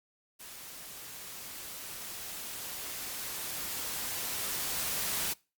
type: noise with level ramp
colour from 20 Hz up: white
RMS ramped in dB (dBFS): -47 to -32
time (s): 0.39-5.34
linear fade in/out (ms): 20
effects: noise-tail reverb RT60 0.3 s tail -23 dB re dry + Opus 48 kbps